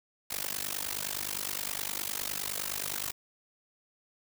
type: noise with amplitude modulation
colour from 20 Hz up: white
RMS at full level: -31 dBFS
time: 0.3-3.12 s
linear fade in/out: 10 ms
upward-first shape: sine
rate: 49.7 Hz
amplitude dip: 100%
effects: none

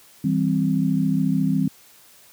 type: chord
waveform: sine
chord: C major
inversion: first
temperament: equal with one note detuned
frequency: 161.98 / 196 / 261.6 Hz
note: E3 / G3 / C4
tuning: -30 / 0 / 0 cents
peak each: -22 dBFS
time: 0.24-1.68 s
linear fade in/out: 5 ms
effects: white hiss -51 dBFS RMS until 2.32 s + high-pass 80 Hz 12 dB/octave

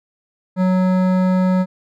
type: tone with hard clipping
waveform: sine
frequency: 185 Hz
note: F#3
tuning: in tune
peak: -15 dBFS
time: 0.56-1.66 s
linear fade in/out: 50 ms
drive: 14 dB
effects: none

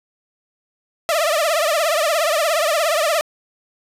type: tone with vibrato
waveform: sawtooth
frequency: 631 Hz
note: D#5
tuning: 24 cents sharp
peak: -12 dBFS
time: 1.09-3.21 s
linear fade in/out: 0 ms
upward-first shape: triangle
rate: 17 Hz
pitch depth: 170 cents each way
effects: resampled to 32000 Hz + 7-bit

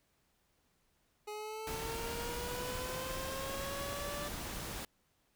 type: linear sweep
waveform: 25% pulse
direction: up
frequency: 418.8 to 587.3 Hz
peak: -37 dBFS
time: 1.27-4.29 s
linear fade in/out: 10 ms
type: noise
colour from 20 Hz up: pink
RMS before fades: -42 dBFS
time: 1.67-4.85 s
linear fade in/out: 2 ms
effects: pink hiss -75 dBFS RMS until 5.35 s

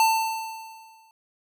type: tone with exponential decay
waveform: square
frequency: 891 Hz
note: A5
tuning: 22 cents sharp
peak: -16 dBFS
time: 0-1.11 s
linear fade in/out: 1 ms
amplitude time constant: 240 ms
effects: none

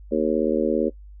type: harmonic tone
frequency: 77.8 Hz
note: D#2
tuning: in tune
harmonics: 3 / 4 / 5 / 6 / 7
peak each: -25 / -25 / -25 / -25 / -25 dBFS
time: 0.11-0.9 s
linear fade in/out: 20 ms
effects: noise-tail reverb RT60 0.1 s tail -21 dB re dry + added 50 Hz sine -40 dBFS peak until 1.2 s

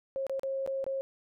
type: tone with dropouts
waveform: sine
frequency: 539 Hz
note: C#5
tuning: 49 cents flat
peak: -30 dBFS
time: 0.16-1.01 s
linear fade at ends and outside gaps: 0 ms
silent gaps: 0.267-0.296 / 0.395-0.433 / 0.663-0.675 / 0.842-0.865 s
effects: none

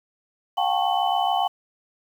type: tone cluster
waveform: sine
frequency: 719 / 786 / 877 / 1099 / 3011 Hz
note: F#5 / G5 / A5 / C#6 / F#7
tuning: -50 / +4 / -6 / -15 / +30 cents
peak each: -24 / -23 / -28 / -30 / -31 dBFS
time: 0.57-1.48 s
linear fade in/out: 10 ms
effects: 8-bit

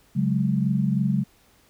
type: chord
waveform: sine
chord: C# suspended fourth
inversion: none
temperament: just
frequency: 138.59 / 184.79 / 207.9 Hz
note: C#3 / F#3 / G#3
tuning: 0 / -2 / +2 cents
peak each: -24 dBFS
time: 0.15-1.24 s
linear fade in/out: 20 ms
effects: pink hiss -59 dBFS RMS until 1.69 s

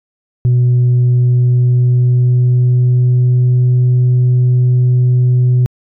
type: tone with pitch glide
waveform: sine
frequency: 123.47 to 124.9 Hz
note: B2 to B2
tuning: 0 to +20 cents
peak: -5 dBFS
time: 0.45-5.66 s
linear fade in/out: 0 ms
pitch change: +20 cents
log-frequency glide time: 1.07-3.73 s
effects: tanh soft clip ceiling -6 dBFS

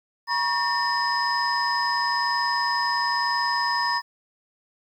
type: tone cluster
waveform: sine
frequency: 959 / 1100 / 1811 / 5050 Hz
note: A#5 / C#6 / A6 / D#8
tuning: +49 / -14 / +49 / +25 cents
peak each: -24 / -28 / -26 / -27 dBFS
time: 0.27-4.02 s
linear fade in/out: 50 ms
effects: tanh soft clip ceiling -14 dBFS + 9-bit

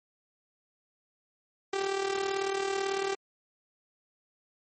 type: tone with amplitude modulation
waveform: sawtooth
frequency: 390.8 Hz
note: G4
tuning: 5 cents flat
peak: -22 dBFS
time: 1.73-3.15 s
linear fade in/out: 5 ms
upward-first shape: sine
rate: 38.1 Hz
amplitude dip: 60%
effects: MP3 32 kbps

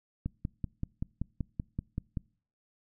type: click train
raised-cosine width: 5 ms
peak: -20 dBFS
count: 11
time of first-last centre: 0.26-2.172 s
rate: 5.23 Hz
effects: noise-tail reverb RT60 0.5 s tail -26 dB re dry

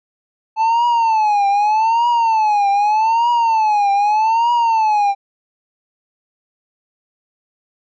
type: tone with vibrato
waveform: triangle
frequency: 873 Hz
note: A5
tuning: 14 cents flat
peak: -10 dBFS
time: 0.56-5.15 s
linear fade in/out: 50 ms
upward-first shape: triangle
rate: 0.82 Hz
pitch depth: 170 cents each way
effects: resampled to 16000 Hz

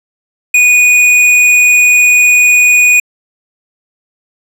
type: tone with hard clipping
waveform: sine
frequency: 2469 Hz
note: D#7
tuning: 14 cents flat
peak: -5 dBFS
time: 0.54-3 s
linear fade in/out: 5 ms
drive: 16 dB
effects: low-pass 12000 Hz 12 dB/octave

